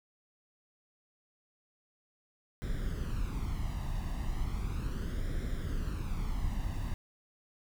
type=noise with flanger; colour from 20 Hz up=brown; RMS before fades=-34 dBFS; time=2.62-6.94 s; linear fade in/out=0 ms; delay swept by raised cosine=0.55 to 1.08 ms; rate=0.36 Hz; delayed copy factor=+0.65; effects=none